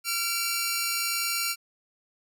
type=tone pair together; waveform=10% pulse; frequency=1375 / 2312 Hz; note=F6 / D7; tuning=-27 / -28 cents; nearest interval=major sixth; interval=899 cents; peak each=-21 / -20 dBFS; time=0.04-1.56 s; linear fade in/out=50 ms; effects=none